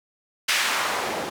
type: noise with band-pass filter sweep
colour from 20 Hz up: white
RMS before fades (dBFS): -25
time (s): 0.48-1.3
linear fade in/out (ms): 10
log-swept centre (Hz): 2500 to 360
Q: 1
effects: none